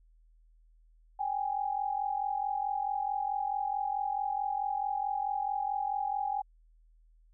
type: tone pair together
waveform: sine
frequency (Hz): 784 / 828.6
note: G5 / G#5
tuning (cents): 0 / -4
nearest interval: minor second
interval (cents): 96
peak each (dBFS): -33 / -32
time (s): 1.19-6.42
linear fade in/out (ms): 10
effects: added 40 Hz sine -59 dBFS peak until 7.33 s